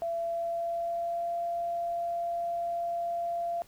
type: tone with pitch glide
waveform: sine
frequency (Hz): 674 to 686.6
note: E5 to F5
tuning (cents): +38 to -30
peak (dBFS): -29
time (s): 0.02-3.62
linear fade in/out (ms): 0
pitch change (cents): +32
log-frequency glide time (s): 0.15-1.34
effects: pink hiss -59 dBFS RMS until 3.67 s